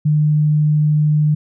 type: tone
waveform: sine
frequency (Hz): 151.1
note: D3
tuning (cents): +50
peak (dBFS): -11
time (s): 0.05-1.35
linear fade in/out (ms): 10
effects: none